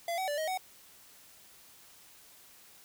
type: tone with pitch steps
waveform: square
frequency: 681 / 756 / 584 / 629 / 747 Hz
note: F5 / F#5 / D5 / D#5 / F#5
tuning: -44 / +37 / -10 / +19 / +16 cents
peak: -32 dBFS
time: 0.08-0.575 s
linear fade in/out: 2 ms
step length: 99 ms
effects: white hiss -57 dBFS RMS until 2.84 s